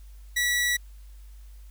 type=tone; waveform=sawtooth; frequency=1944 Hz; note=B6; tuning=28 cents flat; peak=-19 dBFS; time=0.36-0.77 s; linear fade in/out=10 ms; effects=added 50 Hz sine -43 dBFS peak until 1.7 s + white hiss -62 dBFS RMS until 1.7 s